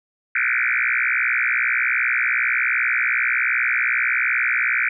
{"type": "tone with frequency modulation", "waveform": "sine", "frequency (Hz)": 1912, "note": "A#6", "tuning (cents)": 43, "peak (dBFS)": -17, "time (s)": [0.35, 4.89], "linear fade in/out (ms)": 5, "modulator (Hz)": 61.3, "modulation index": 7.9, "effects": []}